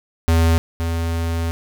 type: tone pair in turn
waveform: square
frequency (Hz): 82.41 / 83.13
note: E2 / E2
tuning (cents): 0 / +15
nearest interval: unison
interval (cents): 15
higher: second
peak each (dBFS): -13 / -20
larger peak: first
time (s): 0.28-0.58 / 0.8-1.51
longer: second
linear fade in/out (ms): 0
effects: none